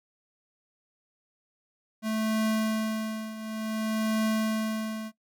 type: tone with tremolo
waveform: square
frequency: 218.9 Hz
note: A3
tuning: 9 cents flat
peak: -24 dBFS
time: 2.02-5.12 s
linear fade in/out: 50 ms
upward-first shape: triangle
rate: 0.56 Hz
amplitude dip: 80%
effects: noise-tail reverb RT60 0.1 s tail -18 dB re dry